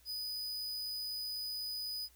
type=tone; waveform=45% pulse; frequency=4978 Hz; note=D#8; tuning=in tune; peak=-37 dBFS; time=0.05-2.09 s; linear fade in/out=50 ms; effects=added 60 Hz sine -65 dBFS peak until 2.15 s + white hiss -66 dBFS RMS until 2.15 s